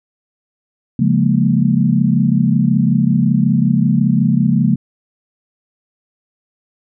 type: chord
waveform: sine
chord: Bb minor seventh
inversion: first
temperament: equal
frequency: 138.59 / 174.61 / 207.7 / 233.1 Hz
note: Db3 / F3 / Ab3 / Bb3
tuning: 0 / 0 / 0 / 0 cents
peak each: -16 dBFS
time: 0.99-4.76 s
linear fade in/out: 5 ms
effects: none